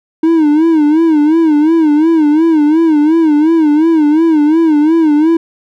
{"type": "tone with vibrato", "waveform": "triangle", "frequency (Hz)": 312.6, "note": "D#4", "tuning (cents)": 8, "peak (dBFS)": -4, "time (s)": [0.23, 5.37], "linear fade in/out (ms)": 5, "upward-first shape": "sine", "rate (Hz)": 2.8, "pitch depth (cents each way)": 110, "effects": []}